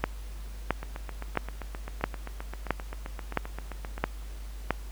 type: two click trains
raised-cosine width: 0.5 ms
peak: -22 / -9 dBFS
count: 25 / 8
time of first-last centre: 0.83-3.98 / 0.04-4.707 s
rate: 7.62 / 1.5 Hz
effects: added 50 Hz sine -37 dBFS peak until 4.91 s + pink hiss -52 dBFS RMS until 4.91 s